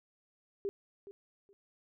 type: tone with echo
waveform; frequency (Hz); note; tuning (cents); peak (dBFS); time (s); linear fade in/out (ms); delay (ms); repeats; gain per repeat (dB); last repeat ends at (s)
sine; 398.4; G4; +28; -32; 0.65-0.69; 0; 420; 2; -14; 1.53
effects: none